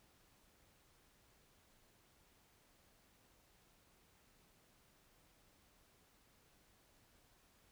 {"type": "silence", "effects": ["pink hiss -71 dBFS RMS until 7.71 s"]}